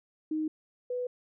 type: tone pair in turn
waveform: sine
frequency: 311.1 / 495.6 Hz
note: D#4 / B4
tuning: 0 / +6 cents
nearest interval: minor sixth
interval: 806 cents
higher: second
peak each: -28 / -30 dBFS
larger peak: first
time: 0.31-0.48 / 0.9-1.07 s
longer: neither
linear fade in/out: 5 ms
effects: none